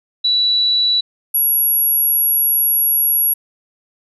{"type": "tone pair in turn", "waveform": "sine", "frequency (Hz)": [3941, 11319], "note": ["B7", "F9"], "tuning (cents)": [-4, 22], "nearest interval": "octave + tritone", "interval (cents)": 1826, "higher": "second", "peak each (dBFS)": -12, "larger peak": "neither", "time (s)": [[0.24, 1.01], [1.34, 3.34]], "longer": "second", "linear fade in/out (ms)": 10, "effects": []}